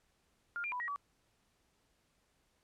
sine tone with pitch steps, 1407 / 2392 / 991 / 1900 / 1143 Hz, F6 / D7 / B5 / A#6 / D6, +12 / +31 / +6 / +33 / -47 cents, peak -36 dBFS, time 0.56-0.96 s, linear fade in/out 0 ms, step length 80 ms, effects pink hiss -75 dBFS RMS until 2.63 s + low-pass 11000 Hz 12 dB/octave

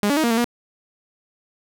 sawtooth tone with pitch steps, 205.4 / 285.4 / 314.6 / 235.4 / 227 / 239.1 Hz, G#3 / D4 / D#4 / A#3 / A#3 / A#3, -19 / -49 / +19 / +17 / -46 / +44 cents, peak -13 dBFS, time 0.03-0.444 s, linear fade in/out 0 ms, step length 69 ms, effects none

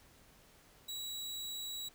sawtooth tone, 3891 Hz, B7, 27 cents flat, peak -37 dBFS, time 0.88-1.89 s, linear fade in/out 10 ms, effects pink hiss -63 dBFS RMS until 1.94 s

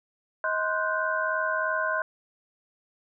sine tone cluster, 632 / 1042 / 1465 / 1548 Hz, D#5 / C6 / F#6 / G6, +27 / -7 / -18 / -22 cents, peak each -30 dBFS, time 0.44-2.02 s, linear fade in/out 2 ms, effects none

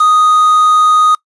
triangle tone with quantisation, 1244.5 Hz, D#6, in tune, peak -4 dBFS, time 0-1.15 s, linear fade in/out 5 ms, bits 4, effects noise-tail reverb RT60 0.1 s tail -23 dB re dry + resampled to 24000 Hz

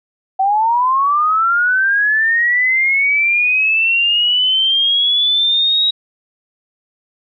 sine linear sweep, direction up, 754 to 3834 Hz, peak -11 dBFS, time 0.39-5.91 s, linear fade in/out 10 ms, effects none

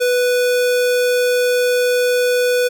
square tone, 493.9 Hz, B4, in tune, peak -14 dBFS, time 0-2.69 s, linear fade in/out 20 ms, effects none

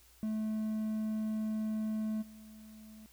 triangle tone with level steps, 216.9 Hz, A3, 25 cents flat, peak -30 / -48 dBFS, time 0.23-3.06 s, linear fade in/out 0 ms, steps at 2.21 s, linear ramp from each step 20 ms, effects added 60 Hz sine -64 dBFS peak until 3.12 s + white hiss -63 dBFS RMS until 3.12 s

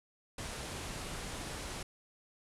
pink low-pass noise, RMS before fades -42 dBFS, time 0.38-1.83 s, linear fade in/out 5 ms, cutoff 11000 Hz, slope 48 dB/octave, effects none

